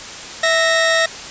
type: tone pair together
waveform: sawtooth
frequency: 655.5 / 1858 Hz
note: E5 / A#6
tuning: -10 / -6 cents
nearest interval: octave + tritone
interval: 1804 cents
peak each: -12 dBFS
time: 0.43-1.06 s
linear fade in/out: 5 ms
effects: white hiss -31 dBFS RMS until 1.3 s + resampled to 16000 Hz